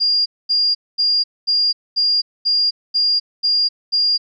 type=tone bursts; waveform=sine; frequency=4816 Hz; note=D8; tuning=43 cents sharp; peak=-13 dBFS; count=9; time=0-4.18 s; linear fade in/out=20 ms; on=260 ms; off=230 ms; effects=none